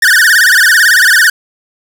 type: tone with vibrato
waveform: 45% pulse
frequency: 1651 Hz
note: G#6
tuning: 11 cents flat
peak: -4 dBFS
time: 0.02-1.3 s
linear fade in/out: 5 ms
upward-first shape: sine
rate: 18 Hz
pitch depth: 210 cents each way
effects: none